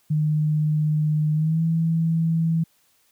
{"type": "tone with pitch glide", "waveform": "sine", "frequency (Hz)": [152.7, 163.66], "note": ["D#3", "E3"], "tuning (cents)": [-32, -12], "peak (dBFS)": -18, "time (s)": [0.1, 2.64], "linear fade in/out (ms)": 10, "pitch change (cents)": 120, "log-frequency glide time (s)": [1.33, 1.62], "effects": ["white hiss -63 dBFS RMS until 3.11 s"]}